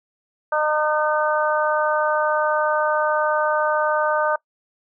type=harmonic tone; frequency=304.6 Hz; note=D#4; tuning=37 cents flat; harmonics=2 / 3 / 4 / 5; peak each=-21 / -23 / -24 / -25 dBFS; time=0.52-4.36 s; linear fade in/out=5 ms; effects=noise-tail reverb RT60 0.1 s tail -22 dB re dry